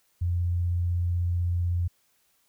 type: tone with vibrato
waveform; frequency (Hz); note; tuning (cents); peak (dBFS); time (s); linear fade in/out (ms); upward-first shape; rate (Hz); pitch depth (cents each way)
sine; 87.4; F2; +2; -23; 0.21-1.88; 10; sine; 16; 10
effects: white hiss -68 dBFS RMS until 2.48 s